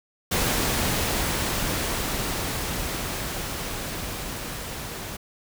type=noise with level ramp; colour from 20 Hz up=pink; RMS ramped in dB=-23 to -35 dBFS; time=0.31-5.17 s; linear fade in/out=10 ms; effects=none